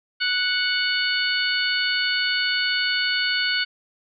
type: harmonic tone with a mistuned harmonic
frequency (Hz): 739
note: F#5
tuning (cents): -2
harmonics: 2 / 3 / 4 / 5 / 6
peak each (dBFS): -24 / -28 / -26 / -34 / -26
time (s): 0.2-3.65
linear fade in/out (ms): 20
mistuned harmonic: 5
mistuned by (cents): -44
effects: none